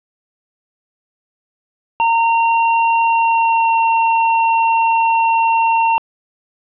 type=tone with pitch glide; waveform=square; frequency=918 to 910.6 Hz; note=A#5 to A#5; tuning=-27 to -41 cents; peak=-12 dBFS; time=2-5.98 s; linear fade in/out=0 ms; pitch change=-14 cents; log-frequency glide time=3.04-3.76 s; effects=resampled to 8000 Hz + 9-bit